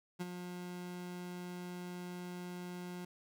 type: tone with ADSR envelope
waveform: 30% pulse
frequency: 178.4 Hz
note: F3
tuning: 37 cents sharp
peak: -33 dBFS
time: 0.19-3.05 s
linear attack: 22 ms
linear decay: 30 ms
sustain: -7 dB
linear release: 4 ms
effects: none